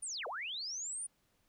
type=linear two-way sweep; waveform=sine; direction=down then up; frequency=9600 to 421 to 9600 Hz; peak=-38 dBFS; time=0.02-1.07 s; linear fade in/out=10 ms; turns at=0.27 s; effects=pink hiss -75 dBFS RMS until 1.48 s